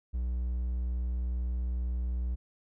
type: tone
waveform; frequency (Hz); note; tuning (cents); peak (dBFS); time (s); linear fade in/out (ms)
triangle; 61.1; B1; -18; -27; 0.13-2.36; 20
effects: none